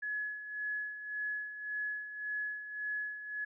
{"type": "tone with tremolo", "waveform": "sine", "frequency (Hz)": 1696, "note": "G#6", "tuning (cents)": 36, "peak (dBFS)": -33, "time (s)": [0.02, 3.45], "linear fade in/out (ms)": 10, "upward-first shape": "sine", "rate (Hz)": 1.8, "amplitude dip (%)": 65, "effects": []}